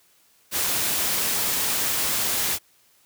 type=noise; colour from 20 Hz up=white; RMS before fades=-24 dBFS; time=0.51-2.59 s; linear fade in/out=50 ms; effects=white hiss -60 dBFS RMS until 3.05 s + high-pass 60 Hz 12 dB/octave